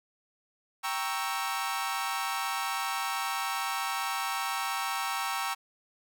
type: chord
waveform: sawtooth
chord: G diminished seventh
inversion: none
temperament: equal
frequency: 784 / 932.3 / 1108.7 / 1318.5 Hz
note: G5 / Bb5 / Db6 / Fb6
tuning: 0 / 0 / 0 / 0 cents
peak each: -32 dBFS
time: 0.83-5.55 s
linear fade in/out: 20 ms
effects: none